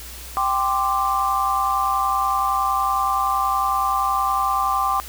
sine chord, G suspended fourth, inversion none, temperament just, 784 / 1045.3 / 1176 Hz, G5 / C6 / D6, 0 / -2 / +2 cents, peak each -23 / -23 / -21 dBFS, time 0.37-5 s, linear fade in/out 0 ms, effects added 60 Hz sine -38 dBFS peak until 5.08 s + white hiss -38 dBFS RMS until 5.08 s

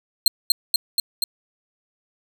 sawtooth tone with echo, 4186 Hz, C8, in tune, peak -8 dBFS, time 0.26-0.28 s, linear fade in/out 2 ms, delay 240 ms, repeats 4, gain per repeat -2 dB, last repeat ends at 1.24 s, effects 8-bit

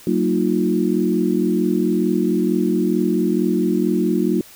sine tone cluster, 188.6 / 230.7 / 309.8 / 354.3 Hz, F#3 / A#3 / D#4 / F4, +33 / -18 / -7 / +25 cents, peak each -21 dBFS, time 0.07-4.41 s, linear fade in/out 2 ms, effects white hiss -44 dBFS RMS until 4.55 s

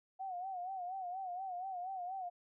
sine tone with vibrato, 740 Hz, F#5, in tune, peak -39 dBFS, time 0.19-2.3 s, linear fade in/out 20 ms, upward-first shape sine, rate 4.2 Hz, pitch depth 87 cents each way, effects none

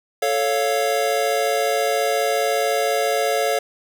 square chord, A augmented, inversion none, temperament equal, 440 / 554.4 / 698.5 Hz, A4 / C#5 / E#5, 0 / 0 / 0 cents, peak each -24 / -23 / -23 dBFS, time 0.22-3.59 s, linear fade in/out 5 ms, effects none

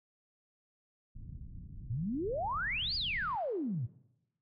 pink low-pass noise, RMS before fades -46 dBFS, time 1.15-3.36 s, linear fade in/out 10 ms, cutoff 180 Hz, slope 24 dB/octave
sine exponential two-way sweep, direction up then down, 103.83 to 4978 to 103.83 Hz, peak -32 dBFS, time 1.89-3.87 s, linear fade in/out 20 ms, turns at 2.95 s
effects noise-tail reverb RT60 0.9 s tail -20 dB re dry

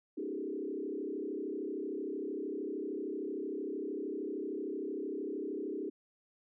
sine tone with frequency modulation, 349.2 Hz, F4, in tune, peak -35 dBFS, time 0.17-5.9 s, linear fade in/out 10 ms, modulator 33.1 Hz, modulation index 2.4, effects none

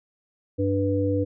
harmonic tone, 98.2 Hz, G2, 4 cents sharp, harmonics 1 / 3 / 5, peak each -25 / -25 / -25 dBFS, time 0.58-1.25 s, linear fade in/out 20 ms, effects none

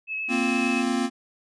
sine tone with vibrato, 2587 Hz, E7, 33 cents flat, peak -27 dBFS, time 0.07-0.84 s, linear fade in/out 50 ms, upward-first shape sine, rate 8.3 Hz, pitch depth 14 cents each way
square chord, Bb suspended second, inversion none, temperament equal, 233.1 / 261.6 / 349.2 Hz, Bb3 / C4 / F4, 0 / 0 / 0 cents, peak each -27 / -26 / -31 dBFS, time 0.28-1.1 s, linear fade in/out 50 ms
effects resampled to 22050 Hz

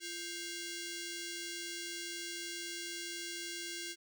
10% pulse ring-modulated tone, 1230 Hz, D#6, 20 cents flat, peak -29 dBFS, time 0-3.96 s, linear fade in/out 50 ms, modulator 887 Hz, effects none

